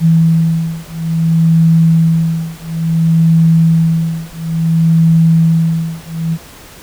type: beating tone pair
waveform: sine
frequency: 163.4 / 163.98 Hz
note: E3 / E3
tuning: -15 / -9 cents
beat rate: 0.58 Hz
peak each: -11 dBFS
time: 0-6.38 s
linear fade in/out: 50 ms
effects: pink hiss -36 dBFS RMS until 6.82 s